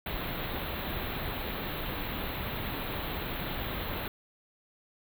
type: band-stop noise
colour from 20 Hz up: pink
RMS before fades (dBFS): -35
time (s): 0.06-4.08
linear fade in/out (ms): 2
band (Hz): 4100 to 12000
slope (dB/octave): 96
effects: none